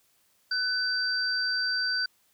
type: tone pair together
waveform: sine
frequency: 1500 / 4689 Hz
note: F#6 / D8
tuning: +23 / -4 cents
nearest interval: octave + minor sixth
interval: 1973 cents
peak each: -28 dBFS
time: 0.51-2.06 s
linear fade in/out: 5 ms
effects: white hiss -67 dBFS RMS until 2.33 s